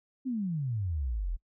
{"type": "exponential sweep", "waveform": "sine", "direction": "down", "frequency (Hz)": [270.7, 38], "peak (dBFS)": -29, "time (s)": [0.25, 1.37], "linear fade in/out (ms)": 20, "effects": ["noise-tail reverb RT60 0.1 s tail -24 dB re dry"]}